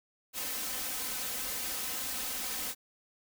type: noise with comb filter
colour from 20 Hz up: white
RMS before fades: -36 dBFS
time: 0.33-2.75 s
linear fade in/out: 50 ms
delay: 3.9 ms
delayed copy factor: +0.95
effects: none